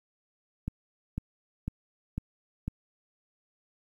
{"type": "click train", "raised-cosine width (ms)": 5, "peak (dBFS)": -19, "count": 5, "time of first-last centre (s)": [0.68, 2.68], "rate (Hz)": 2, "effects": ["10-bit"]}